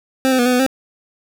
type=tone with pitch steps; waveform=25% pulse; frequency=263.4 / 258.1 / 242.4 / 251.2 / 248.4 / 264.7 Hz; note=C4 / C4 / B3 / B3 / B3 / C4; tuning=+12 / -23 / -32 / +30 / +10 / +20 cents; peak=-9 dBFS; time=0.25-0.664 s; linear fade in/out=0 ms; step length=69 ms; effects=none